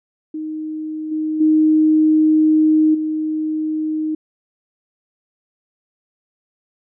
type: tone with level steps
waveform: sine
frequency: 311.1 Hz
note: D#4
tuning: in tune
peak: -23 / -18 / -10 / -18 dBFS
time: 0.34-4.15 s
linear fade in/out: 5 ms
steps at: 1.11 / 1.4 / 2.94 s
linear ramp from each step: 10 ms
effects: none